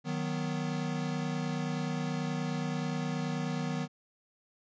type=chord; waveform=square; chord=B major; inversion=first; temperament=equal; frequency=155.56 / 185 / 246.9 Hz; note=D#3 / F#3 / B3; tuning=0 / 0 / 0 cents; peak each=-35 / -38 / -37 dBFS; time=0.04-3.88 s; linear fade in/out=50 ms; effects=resampled to 16000 Hz